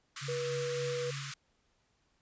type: high-pass noise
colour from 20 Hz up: pink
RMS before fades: -42 dBFS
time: 0.16-1.34 s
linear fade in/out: 5 ms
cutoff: 1100 Hz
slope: 96 dB/octave
type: tone with tremolo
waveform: sine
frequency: 138.59 Hz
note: C#3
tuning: in tune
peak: -38 dBFS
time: 0.21-1.32 s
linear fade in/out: 20 ms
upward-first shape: sine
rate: 3.5 Hz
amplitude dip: 45%
type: tone with pitch glide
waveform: sine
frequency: 483 to 485.8 Hz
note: B4 to B4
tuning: -39 to -29 cents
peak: -33 dBFS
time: 0.28-1.11 s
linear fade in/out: 10 ms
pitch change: +10 cents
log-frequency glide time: 0.52-0.9 s
effects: pink hiss -74 dBFS RMS until 2.21 s + resampled to 16000 Hz